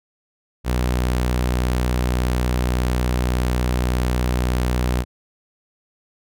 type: tone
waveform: sawtooth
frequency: 61.74 Hz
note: B1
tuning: in tune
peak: -14 dBFS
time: 0.64-5.05 s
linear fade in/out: 50 ms
effects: none